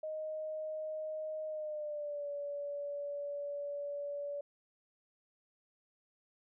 sine tone with pitch glide, 622.3 to 574 Hz, D#5 to D5, 0 to -40 cents, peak -37 dBFS, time 0.03-4.41 s, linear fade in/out 5 ms, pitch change -140 cents, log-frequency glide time 1.47-2.29 s, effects none

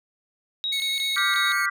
sine tone bursts, 3804 Hz, A#7, 34 cents sharp, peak -24 dBFS, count 5, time 0.64-1.52 s, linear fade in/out 0 ms, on 160 ms, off 20 ms
sawtooth tone with vibrato, 2198 Hz, C#7, 15 cents flat, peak -25 dBFS, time 0.72-1.66 s, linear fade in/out 5 ms, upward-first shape sine, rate 9.5 Hz, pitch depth 16 cents each way
sine chord, G dominant seventh, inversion second, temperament just, 1176 / 1411.2 / 1568 / 1960 Hz, D6 / F6 / G6 / B6, +2 / +18 / 0 / -14 cents, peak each -27 dBFS, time 1.16-1.7 s, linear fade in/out 10 ms
effects none

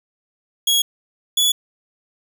sawtooth tone pair in turn, 3322 / 3415 Hz, G#7 / G#7, 0 / +48 cents, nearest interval unison, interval 48 cents, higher second, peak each -11 dBFS, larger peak neither, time 0.67-0.82 / 1.37-1.52 s, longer neither, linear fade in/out 5 ms, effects none

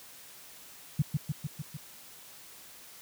sine tone with echo, 146.83 Hz, D3, in tune, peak -21 dBFS, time 0.99-1.02 s, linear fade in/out 5 ms, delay 150 ms, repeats 5, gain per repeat -3 dB, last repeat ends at 1.77 s, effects white hiss -51 dBFS RMS until 3.01 s + high-pass 60 Hz 12 dB/octave

